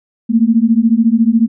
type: beating tone pair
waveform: sine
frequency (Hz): 221 / 235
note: A3 / A#3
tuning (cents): +8 / +14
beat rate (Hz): 14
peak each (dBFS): -11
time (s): 0.29-1.48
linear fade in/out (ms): 20
effects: none